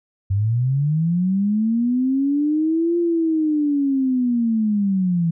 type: linear two-way sweep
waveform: sine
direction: up then down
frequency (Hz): 94.4 to 346.2 to 163.4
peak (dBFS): -16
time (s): 0.3-5.31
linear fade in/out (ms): 10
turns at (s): 2.98
effects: none